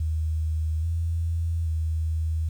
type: tone with pitch steps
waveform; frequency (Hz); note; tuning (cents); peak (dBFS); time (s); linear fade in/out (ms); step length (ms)
sine; 79 / 83 / 80; D#2 / E2 / D#2; +27 / +12 / +49; -23; 0-2.49; 5; 830
effects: 9-bit